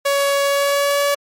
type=tone with pitch glide; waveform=sawtooth; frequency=561 to 569.8 Hz; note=C#5 to C#5; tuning=+21 to +48 cents; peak=-11 dBFS; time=0.05-1.15 s; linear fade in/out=10 ms; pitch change=+27 cents; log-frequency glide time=0.43-1.03 s; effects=MP3 64 kbps